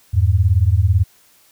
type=beating tone pair; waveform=sine; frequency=84 / 102 Hz; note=E2 / G#2; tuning=+33 / -31 cents; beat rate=18 Hz; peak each=-14 dBFS; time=0.13-1.04 s; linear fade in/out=20 ms; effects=white hiss -53 dBFS RMS until 1.51 s

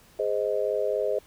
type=chord; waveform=sine; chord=Ab major; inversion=none; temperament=just; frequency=415.3 / 519.1 / 623 Hz; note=Ab4 / C5 / Eb5; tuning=0 / -14 / +2 cents; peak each=-28 dBFS; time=0.19-1.19 s; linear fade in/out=5 ms; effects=pink hiss -56 dBFS RMS until 1.26 s

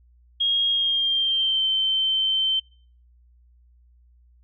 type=tone with pitch glide; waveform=sine; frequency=3264 to 3099 Hz; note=G#7 to G7; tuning=-31 to -21 cents; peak=-19 dBFS; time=0.4-2.6 s; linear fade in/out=10 ms; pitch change=-90 cents; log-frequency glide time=0.7-1.66 s; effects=noise-tail reverb RT60 0.5 s tail -26 dB re dry + added 60 Hz sine -53 dBFS peak until 4.43 s

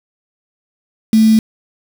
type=tone with quantisation; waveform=sine; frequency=220 Hz; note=A3; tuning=in tune; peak=-6 dBFS; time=1.13-1.39 s; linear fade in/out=2 ms; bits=4; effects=none

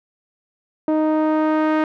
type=tone with low-pass filter sweep; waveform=sawtooth; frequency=310.6 Hz; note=D#4; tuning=3 cents flat; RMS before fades=-18 dBFS; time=0.88-1.84 s; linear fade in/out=2 ms; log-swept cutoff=710 to 1700 Hz; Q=1.1; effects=none

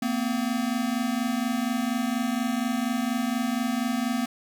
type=tone pair together; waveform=square; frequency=230 / 254.2 Hz; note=A#3 / C4; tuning=-23 / -50 cents; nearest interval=major second; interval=173 cents; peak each=-28 dBFS; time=0.02-4.26 s; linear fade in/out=5 ms; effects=none

